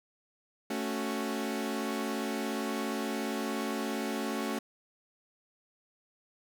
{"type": "chord", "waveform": "sawtooth", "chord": "F# minor", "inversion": "first", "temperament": "equal", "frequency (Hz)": [220, 277.2, 370], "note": ["A3", "C#4", "F#4"], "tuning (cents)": [0, 0, 0], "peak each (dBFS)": [-31, -32, -34], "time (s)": [0.7, 4.59], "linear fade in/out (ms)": 5, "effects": []}